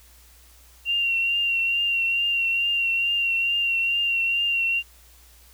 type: tone with vibrato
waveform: sine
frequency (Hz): 2760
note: F7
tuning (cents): -21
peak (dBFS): -20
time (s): 0.85-4.83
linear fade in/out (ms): 50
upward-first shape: triangle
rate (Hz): 2.3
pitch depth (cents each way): 33
effects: added 60 Hz sine -52 dBFS peak until 5.53 s + white hiss -54 dBFS RMS until 5.53 s